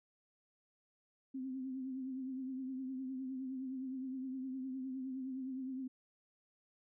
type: tone with vibrato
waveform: sine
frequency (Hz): 261.6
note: C4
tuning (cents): 0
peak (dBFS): -39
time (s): 1.34-5.88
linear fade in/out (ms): 10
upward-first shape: triangle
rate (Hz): 9.7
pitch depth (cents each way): 56
effects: none